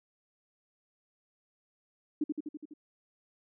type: tone with echo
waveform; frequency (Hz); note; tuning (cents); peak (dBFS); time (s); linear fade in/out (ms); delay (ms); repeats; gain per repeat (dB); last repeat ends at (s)
sine; 301.3; D4; +44; -26; 2.21-2.24; 5; 83; 6; -3; 2.738
effects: none